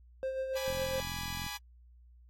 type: tone with tremolo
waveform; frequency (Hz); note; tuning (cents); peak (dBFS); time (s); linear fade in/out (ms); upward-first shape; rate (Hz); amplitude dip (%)
triangle; 527; C5; +12; -29; 0.23-1; 0; sine; 7.2; 45
type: chord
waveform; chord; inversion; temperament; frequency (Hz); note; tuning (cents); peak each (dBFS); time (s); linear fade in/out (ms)
10% pulse; G# diminished; none; equal; 830.6 / 987.8 / 1174.7; G#5 / B5 / D6; 0 / 0 / 0; -33 / -34 / -37; 0.55-1.58; 20
type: click train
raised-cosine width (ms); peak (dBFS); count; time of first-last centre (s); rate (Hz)
5; -31; 35; 0.68-1.465; 43.3
effects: added 60 Hz sine -55 dBFS peak until 2.29 s + AAC 48 kbps